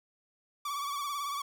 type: tone with vibrato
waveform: 45% pulse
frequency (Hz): 1143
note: D6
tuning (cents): -47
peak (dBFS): -33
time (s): 0.65-1.42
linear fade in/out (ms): 5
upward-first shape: triangle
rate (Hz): 18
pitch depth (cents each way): 69
effects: none